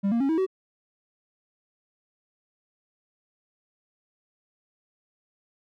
triangle tone with pitch steps, 198.3 / 233.1 / 274 / 322.1 / 378.7 Hz, G3 / A#3 / C#4 / E4 / F#4, +20 / 0 / -20 / -40 / +40 cents, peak -19 dBFS, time 0.03-0.465 s, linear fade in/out 20 ms, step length 87 ms, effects none

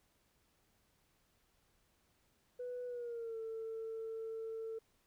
sine tone with pitch glide, 493.9 to 447.7 Hz, B4 to A4, 0 to +30 cents, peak -39 dBFS, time 2.59-4.79 s, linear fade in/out 10 ms, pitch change -170 cents, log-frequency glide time 2.86-3.38 s, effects tanh soft clip ceiling -37 dBFS + pink hiss -75 dBFS RMS until 5.06 s

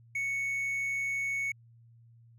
triangle tone, 2217 Hz, C#7, in tune, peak -28 dBFS, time 0.15-1.52 s, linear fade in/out 5 ms, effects added 116 Hz sine -55 dBFS peak until 2.38 s

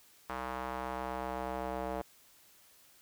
square tone with band-pass filter sweep, 63.9 Hz, C2, 40 cents flat, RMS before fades -38 dBFS, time 0.29-2.02 s, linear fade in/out 5 ms, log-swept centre 1100 to 660 Hz, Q 1.7, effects white hiss -62 dBFS RMS until 3.01 s

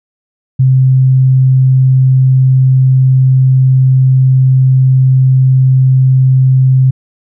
sine tone, 130.81 Hz, C3, in tune, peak -4 dBFS, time 0.59-6.91 s, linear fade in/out 10 ms, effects none

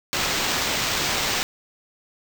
white noise with sample-and-hold, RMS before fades -24 dBFS, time 0.13-1.43 s, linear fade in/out 0 ms, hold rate 11025 Hz, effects none

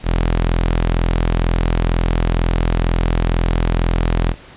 sawtooth tone, 42.11 Hz, E1, 38 cents sharp, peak -10 dBFS, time 0.03-4.35 s, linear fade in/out 50 ms, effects pink hiss -41 dBFS RMS until 4.56 s + resampled to 8000 Hz

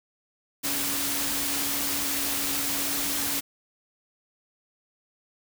sine tone in noise, 282 Hz, C#4, 30 cents sharp, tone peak -37 dBFS, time 0.63-3.41 s, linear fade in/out 20 ms, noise white, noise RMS -28 dBFS, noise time 0.63-3.41 s, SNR -12 dB, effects none

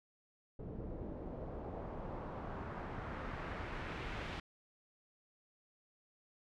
pink noise with low-pass filter sweep, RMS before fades -44 dBFS, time 0.59-4.4 s, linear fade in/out 5 ms, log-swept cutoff 410 to 2800 Hz, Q 1.2, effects none

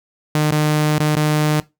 sawtooth tone with dropouts, 151.8 Hz, D#3, 42 cents flat, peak -10 dBFS, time 0.35-1.6 s, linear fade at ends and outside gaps 2 ms, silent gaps 0.511-0.522 / 0.984-1 / 1.153-1.167 s, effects noise-tail reverb RT60 0.2 s tail -19 dB re dry

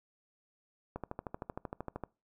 click train, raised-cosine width 1 ms, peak -24 dBFS, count 15, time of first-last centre 0.96-2.037 s, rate 13 Hz, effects noise-tail reverb RT60 0.3 s tail -24 dB re dry

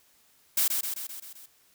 blue noise with echo, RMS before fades -24 dBFS, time 0.57-0.68 s, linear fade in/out 5 ms, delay 130 ms, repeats 6, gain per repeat -4 dB, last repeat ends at 1.46 s, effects white hiss -63 dBFS RMS until 1.74 s

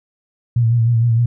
sine tone with vibrato, 116.54 Hz, A#2, in tune, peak -11 dBFS, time 0.56-1.26 s, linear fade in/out 5 ms, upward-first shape sine, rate 6.5 Hz, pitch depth 55 cents each way, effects none

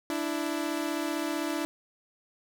sawtooth tone pair together, 294.4 / 330 Hz, D4 / E4, +4 / +2 cents, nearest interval major second, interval 198 cents, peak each -28 dBFS, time 0.1-1.65 s, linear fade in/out 0 ms, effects none

